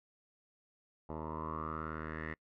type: tone with low-pass filter sweep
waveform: 10% pulse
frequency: 78.6 Hz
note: D#2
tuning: 18 cents sharp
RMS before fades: -41 dBFS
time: 1.09-2.34 s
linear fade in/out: 5 ms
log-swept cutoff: 820 to 1900 Hz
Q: 7.1
effects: noise-tail reverb RT60 0.1 s tail -26 dB re dry